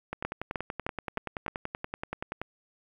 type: two click trains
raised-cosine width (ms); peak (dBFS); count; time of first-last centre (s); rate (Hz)
0.5; -15 / -18; 5 / 25; 0.25-1.481 / 0.13-2.416; 3.25 / 10.5
effects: 9-bit